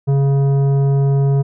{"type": "tone with tanh clipping", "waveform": "sine", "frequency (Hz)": 138.59, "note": "C#3", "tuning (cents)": 0, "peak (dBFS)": -13, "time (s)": [0.07, 1.43], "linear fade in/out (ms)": 20, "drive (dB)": 11, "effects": []}